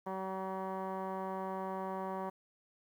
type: tone with low-pass filter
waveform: 15% pulse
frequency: 190 Hz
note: F#3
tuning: 46 cents sharp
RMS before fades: -39 dBFS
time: 0.06-2.3 s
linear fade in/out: 10 ms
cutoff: 1100 Hz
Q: 6.7
effects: 11-bit